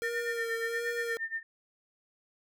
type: tone with vibrato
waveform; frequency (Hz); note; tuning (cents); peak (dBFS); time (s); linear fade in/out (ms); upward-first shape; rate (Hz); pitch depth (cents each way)
square; 466.2; A#4; 0; -34; 0.02-1.17; 0; sine; 1.4; 28
type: tone with tremolo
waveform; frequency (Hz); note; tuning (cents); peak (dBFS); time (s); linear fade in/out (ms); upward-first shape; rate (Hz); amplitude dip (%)
sine; 1808; A6; +47; -30; 0.03-1.43; 5; sine; 8.5; 90
effects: none